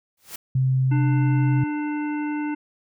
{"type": "noise with exponential growth", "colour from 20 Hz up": "white", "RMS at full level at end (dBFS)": -31, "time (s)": [0.17, 0.36], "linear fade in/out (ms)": 5, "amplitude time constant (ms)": 40}
{"type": "tone", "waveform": "sine", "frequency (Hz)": 130.81, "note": "C3", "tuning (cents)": 0, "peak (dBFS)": -17, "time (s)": [0.55, 1.64], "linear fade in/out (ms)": 5}
{"type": "harmonic tone", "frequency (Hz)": 298.1, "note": "D4", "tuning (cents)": 26, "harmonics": [1, 3, 5, 7, 9], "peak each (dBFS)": [-24, -34, -38, -41, -43], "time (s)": [0.91, 2.55], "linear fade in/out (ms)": 10}
{"effects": []}